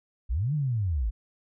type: linear two-way sweep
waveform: sine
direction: up then down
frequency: 46 to 155.9 to 46 Hz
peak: -24 dBFS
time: 0.29-1.11 s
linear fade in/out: 20 ms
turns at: 0.54 s
effects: none